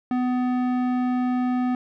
square tone with low-pass filter, 250 Hz, B3, 21 cents sharp, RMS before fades -23 dBFS, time 0.11-1.75 s, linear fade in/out 2 ms, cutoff 1400 Hz, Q 0.64, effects none

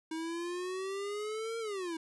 square exponential two-way sweep, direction up then down, 317.8 to 462.3 to 317.8 Hz, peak -36 dBFS, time 0.11-1.97 s, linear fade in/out 5 ms, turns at 1.59 s, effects resampled to 24000 Hz

